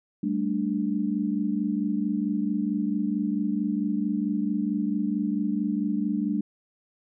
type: chord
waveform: sine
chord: G suspended second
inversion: none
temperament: just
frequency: 196 / 220.5 / 294 Hz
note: G3 / A3 / D4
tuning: 0 / +4 / +2 cents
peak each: -28 dBFS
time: 0.23-6.41 s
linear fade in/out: 5 ms
effects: none